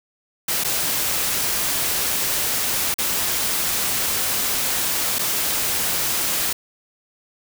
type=noise with dropouts; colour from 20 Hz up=white; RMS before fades=-22 dBFS; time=0.48-6.53 s; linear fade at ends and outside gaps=5 ms; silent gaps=0.638-0.645 / 2.942-2.984 / 5.186-5.191 s; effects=none